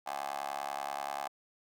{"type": "tone with high-pass filter", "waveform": "15% pulse", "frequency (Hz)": 70.3, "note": "C#2", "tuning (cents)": 25, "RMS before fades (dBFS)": -38, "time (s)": [0.06, 1.28], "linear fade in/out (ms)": 10, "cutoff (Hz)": 820, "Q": 5.5, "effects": []}